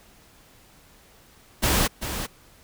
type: noise with echo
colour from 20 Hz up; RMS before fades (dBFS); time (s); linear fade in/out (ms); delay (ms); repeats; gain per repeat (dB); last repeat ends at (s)
pink; -21; 1.62-1.88; 20; 390; 1; -9; 2.27
effects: pink hiss -54 dBFS RMS until 2.63 s